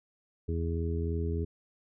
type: harmonic tone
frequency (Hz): 83.1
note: E2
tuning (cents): +15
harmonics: 1 / 2 / 3 / 4 / 5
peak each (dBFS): -30 / -38 / -40 / -41 / -37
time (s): 0.48-1.45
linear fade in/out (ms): 10
effects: none